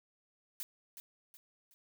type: noise with echo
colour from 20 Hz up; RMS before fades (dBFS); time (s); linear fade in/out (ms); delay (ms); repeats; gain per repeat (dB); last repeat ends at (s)
blue; -41; 0.6-0.63; 0; 370; 3; -8; 1.74
effects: none